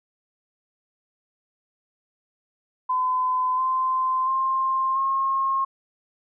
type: tone with pitch steps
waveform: sine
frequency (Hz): 1017 / 1036.6 / 1056.5 / 1076.9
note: C6 / C6 / C6 / C6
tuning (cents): -50 / -16 / +16 / +50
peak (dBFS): -20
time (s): 2.89-5.65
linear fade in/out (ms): 10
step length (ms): 690
effects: none